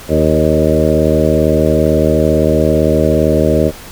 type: harmonic tone with a mistuned harmonic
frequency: 77.78 Hz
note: D#2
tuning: in tune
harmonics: 1 / 2 / 3 / 4 / 5 / 6 / 7 / 8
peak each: -17 / -17 / -17 / -17 / -17 / -17 / -17 / -17 dBFS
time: 0.08-3.72 s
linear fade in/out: 50 ms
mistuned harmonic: 7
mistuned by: +16 cents
effects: pink hiss -33 dBFS RMS until 3.91 s